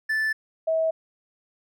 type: tone pair in turn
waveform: triangle / sine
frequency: 1755 / 645 Hz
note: A6 / E5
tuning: -5 / -38 cents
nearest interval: octave + perfect fourth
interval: 1733 cents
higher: first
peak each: -20 dBFS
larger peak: neither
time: 0.09-0.33 / 0.67-0.91 s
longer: neither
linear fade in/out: 10 ms
effects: none